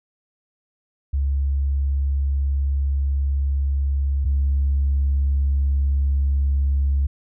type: tone pair in turn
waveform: sine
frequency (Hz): 69.3 / 69.3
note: C#2 / C#2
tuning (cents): 0 / 0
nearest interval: unison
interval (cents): 0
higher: neither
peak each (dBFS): -17 / -15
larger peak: second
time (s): 1.13-4.25 / 4.25-7.07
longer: first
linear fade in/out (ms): 10
effects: tanh soft clip ceiling -13 dBFS